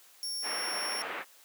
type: tone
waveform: sawtooth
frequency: 5490 Hz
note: F8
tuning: 31 cents flat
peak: -31 dBFS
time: 0.23-1.02 s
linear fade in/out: 0 ms
type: low-pass noise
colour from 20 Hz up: white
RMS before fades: -37 dBFS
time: 0.42-1.25 s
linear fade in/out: 50 ms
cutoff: 2300 Hz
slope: 24 dB/octave
effects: white hiss -58 dBFS RMS until 1.44 s + high-pass 400 Hz 12 dB/octave